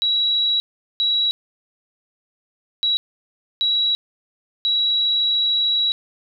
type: tone bursts at uneven times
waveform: sine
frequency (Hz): 3891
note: B7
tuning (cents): -27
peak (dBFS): -16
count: 5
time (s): 0.02-0.6 / 1-1.31 / 2.83-2.97 / 3.61-3.95 / 4.65-5.92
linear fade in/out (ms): 0
effects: none